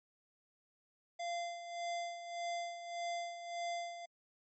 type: tone with tremolo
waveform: square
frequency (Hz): 690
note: F5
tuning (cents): -21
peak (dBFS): -37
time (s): 1.19-4.06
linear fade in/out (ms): 10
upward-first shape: sine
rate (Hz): 1.7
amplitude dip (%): 65
effects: MP3 32 kbps